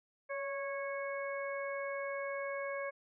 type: harmonic tone with a mistuned harmonic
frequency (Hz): 550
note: C#5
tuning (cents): -14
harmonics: 1 / 2 / 3 / 4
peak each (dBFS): -38 / -44 / -45 / -45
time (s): 0.29-2.91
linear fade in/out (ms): 20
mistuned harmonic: 1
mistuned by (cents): +29
effects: none